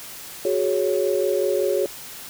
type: chord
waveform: sine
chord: F# suspended second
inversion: none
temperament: equal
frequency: 370 / 415.3 / 554.4 Hz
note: F#4 / G#4 / C#5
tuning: 0 / 0 / 0 cents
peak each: -23 dBFS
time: 0.45-1.86 s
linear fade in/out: 2 ms
effects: white hiss -38 dBFS RMS until 2.29 s